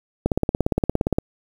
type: click train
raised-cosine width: 2 ms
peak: -5 dBFS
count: 17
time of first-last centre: 0.26-1.185 s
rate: 17.3 Hz
effects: 7-bit